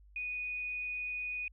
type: tone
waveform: sine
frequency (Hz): 2477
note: D#7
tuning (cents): -8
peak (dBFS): -35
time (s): 0.16-1.48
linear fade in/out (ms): 2
effects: added 50 Hz sine -56 dBFS peak until 1.52 s